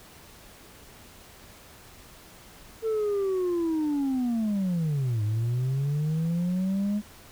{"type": "linear two-way sweep", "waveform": "sine", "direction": "down then up", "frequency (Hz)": [451.3, 103.83, 210.6], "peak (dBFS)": -21, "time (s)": [2.82, 7.02], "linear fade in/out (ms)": 50, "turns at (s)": 5.23, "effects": ["tanh soft clip ceiling -23 dBFS", "pink hiss -50 dBFS RMS until 7.31 s"]}